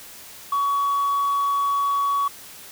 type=tone; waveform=sine; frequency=1125 Hz; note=C#6; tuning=25 cents sharp; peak=-17 dBFS; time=0.52-2.28 s; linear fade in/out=5 ms; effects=tanh soft clip ceiling -17 dBFS + white hiss -42 dBFS RMS until 2.71 s